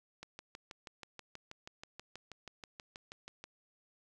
click train, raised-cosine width 0.2 ms, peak -29 dBFS, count 21, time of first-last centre 0.23-3.44 s, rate 6.23 Hz, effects none

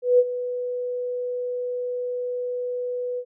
sine tone with ADSR envelope, 493.9 Hz, B4, in tune, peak -11 dBFS, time 0.02-3.25 s, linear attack 170 ms, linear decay 45 ms, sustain -14 dB, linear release 66 ms, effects none

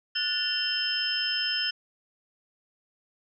sine tone cluster, 1465 / 1754 / 2761 / 3098 / 5210 Hz, F#6 / A6 / F7 / G7 / E8, -18 / -6 / -20 / -21 / -21 cents, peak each -34 / -37 / -35 / -29 / -30 dBFS, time 0.15-1.71 s, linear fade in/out 10 ms, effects none

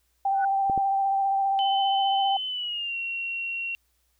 sine tone with vibrato, 784 Hz, G5, in tune, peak -21 dBFS, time 0.25-2.37 s, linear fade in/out 5 ms, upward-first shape triangle, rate 15 Hz, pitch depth 22 cents each way
sine tone with exponential growth, 1484 Hz, F#6, 5 cents sharp, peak -26 dBFS, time 0.32-0.45 s, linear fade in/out 5 ms, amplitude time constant 28 ms
clicks, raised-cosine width 2 ms, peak -19 dBFS, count 2, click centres 0.698 / 0.777 s
sine tone with pitch glide, 3038 to 2738 Hz, F#7 to F7, +45 to -35 cents, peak -28 dBFS, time 1.59-3.75 s, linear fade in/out 0 ms, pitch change -180 cents, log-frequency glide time 2.47-2.96 s
effects added 60 Hz sine -70 dBFS peak until 4.19 s + white hiss -71 dBFS RMS until 4.19 s

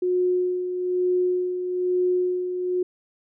sine tone with tremolo, 362.3 Hz, F#4, 36 cents flat, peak -18 dBFS, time 0.02-2.83 s, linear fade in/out 5 ms, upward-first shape sine, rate 1.1 Hz, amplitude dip 55%, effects none

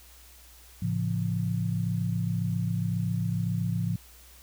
sine chord, A augmented, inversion none, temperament just, 110 / 137.5 / 171.88 Hz, A2 / C#3 / E#3, 0 / -14 / -27 cents, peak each -29 / -33 / -29 dBFS, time 0.82-3.96 s, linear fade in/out 5 ms, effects added 60 Hz sine -53 dBFS peak until 4.42 s + white hiss -54 dBFS RMS until 4.42 s

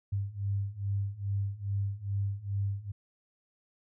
sine beating tone pair, 98.4 / 100.8 Hz, G2 / G2, +7 / +49 cents, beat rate 2.4 Hz, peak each -34 / -32 dBFS, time 0.12-2.92 s, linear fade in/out 10 ms, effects none

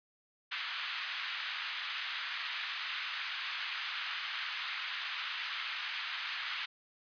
white band-pass noise, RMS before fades -39 dBFS, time 0.51-6.66 s, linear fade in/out 10 ms, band 1200 to 3600 Hz, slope 24 dB/octave, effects resampled to 11025 Hz

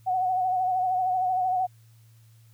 sine tone with vibrato, 740 Hz, F#5, in tune, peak -22 dBFS, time 0.06-1.67 s, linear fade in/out 20 ms, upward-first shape sine, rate 13 Hz, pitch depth 42 cents each way, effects added 113 Hz sine -52 dBFS peak until 2.53 s + white hiss -65 dBFS RMS until 2.53 s

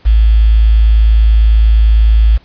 sine tone with quantisation, 54.5 Hz, A1, 16 cents flat, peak -4 dBFS, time 0.05-2.38 s, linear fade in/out 20 ms, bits 5, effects pink hiss -47 dBFS RMS until 2.44 s + resampled to 11025 Hz

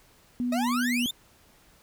sine tone with vibrato, 243.9 Hz, B3, 21 cents flat, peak -25 dBFS, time 0.4-1.06 s, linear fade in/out 0 ms, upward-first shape sine, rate 3 Hz, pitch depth 12 cents each way
40% pulse exponential sweep, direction up, 613 to 3700 Hz, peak -27 dBFS, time 0.52-1.11 s, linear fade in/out 5 ms
effects pink hiss -59 dBFS RMS until 1.82 s

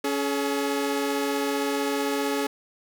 sawtooth tone pair together, 279.3 / 426.7 Hz, C#4 / G#4, +13 / +47 cents, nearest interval perfect fifth, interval 734 cents, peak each -23 dBFS, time 0.04-2.47 s, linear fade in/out 5 ms, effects none

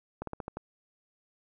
slowing click train, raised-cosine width 1 ms, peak -22 dBFS, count 6, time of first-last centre 0.22-0.57 s, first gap 53 ms, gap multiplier 1.14, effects none

